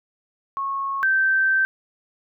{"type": "tone pair in turn", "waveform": "sine", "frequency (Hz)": [1096, 1555.4], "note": ["C#6", "G6"], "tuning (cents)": [-20, -14], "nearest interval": "tritone", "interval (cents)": 606, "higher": "second", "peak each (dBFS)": [-23, -16], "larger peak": "second", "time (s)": [[0.57, 1.03], [1.03, 1.65]], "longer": "second", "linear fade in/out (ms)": 0, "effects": []}